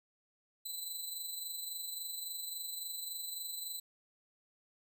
10% pulse tone with amplitude modulation, 4007 Hz, B7, 24 cents sharp, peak -31 dBFS, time 0.65-3.8 s, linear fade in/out 10 ms, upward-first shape sine, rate 23.6 Hz, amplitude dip 45%, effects none

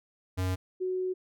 square / sine tone pair in turn, 92.5 / 370 Hz, F#2 / F#4, 0 / 0 cents, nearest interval 2 octaves, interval 2400 cents, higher second, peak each -28 dBFS, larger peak neither, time 0.37-0.56 / 0.8-1.14 s, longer second, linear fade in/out 20 ms, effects none

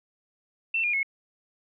sine tone with pitch steps, 2686 / 2421 / 2182 Hz, E7 / D#7 / C#7, +32 / -48 / -28 cents, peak -23 dBFS, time 0.74-1.031 s, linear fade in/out 5 ms, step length 97 ms, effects none

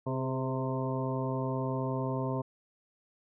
harmonic tone with a mistuned harmonic, 130.7 Hz, C3, 1 cent flat, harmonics 1 / 2 / 3 / 4 / 5 / 7 / 8, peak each -33 / -36 / -38 / -39 / -40 / -41 / -42 dBFS, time 0.06-2.42 s, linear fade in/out 10 ms, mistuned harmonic 3, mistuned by +35 cents, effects none

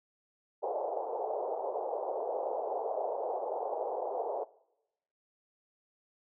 pink band-pass noise, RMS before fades -35 dBFS, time 0.62-4.45 s, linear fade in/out 20 ms, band 430 to 850 Hz, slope 48 dB/octave, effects noise-tail reverb RT60 0.9 s tail -22 dB re dry

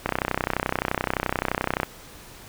click train, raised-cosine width 0.5 ms, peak -7 dBFS, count 57, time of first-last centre 0.06-1.832 s, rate 31.6 Hz, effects pink hiss -45 dBFS RMS until 2.48 s

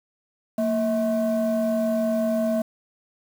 sine tone pair together, 230 / 644.6 Hz, A#3 / E5, -23 / -39 cents, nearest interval octave + tritone, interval 1784 cents, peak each -21 dBFS, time 0.58-2.62 s, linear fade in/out 5 ms, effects tanh soft clip ceiling -17 dBFS + 7-bit

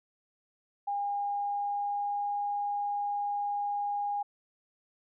sine tone with pitch glide, 810 to 816.6 Hz, G#5 to G#5, -43 to -29 cents, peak -29 dBFS, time 0.87-4.23 s, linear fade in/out 10 ms, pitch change +14 cents, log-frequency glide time 0.98-2.37 s, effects none

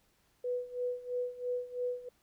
sine tone with tremolo, 493.9 Hz, B4, in tune, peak -30 dBFS, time 0.44-2.09 s, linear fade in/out 5 ms, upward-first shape sine, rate 3 Hz, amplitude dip 85%, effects pink hiss -71 dBFS RMS until 2.22 s

